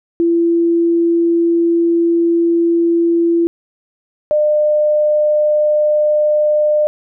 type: tone pair in turn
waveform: sine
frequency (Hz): 337.9 / 602.1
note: E4 / D5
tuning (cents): +43 / +43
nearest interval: minor seventh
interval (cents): 1000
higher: second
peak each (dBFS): -10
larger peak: neither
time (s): 0.2-3.47 / 4.31-6.87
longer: first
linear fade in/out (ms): 0
effects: none